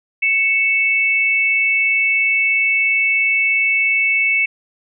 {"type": "tone pair together", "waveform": "sine", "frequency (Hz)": [2220, 2637], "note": ["C#7", "E7"], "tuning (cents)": [2, 0], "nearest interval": "minor third", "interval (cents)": 298, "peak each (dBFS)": [-15, -17], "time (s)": [0.22, 4.46], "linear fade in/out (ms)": 10, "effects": []}